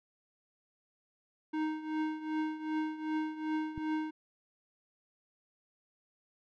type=tone with tremolo; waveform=square; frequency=311.1 Hz; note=D#4; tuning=in tune; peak=-30 dBFS; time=1.53-4.11 s; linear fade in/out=10 ms; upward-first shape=triangle; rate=2.6 Hz; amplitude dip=80%
type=click; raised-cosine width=5 ms; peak=-30 dBFS; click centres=3.778 s
effects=low-pass 2000 Hz 12 dB/octave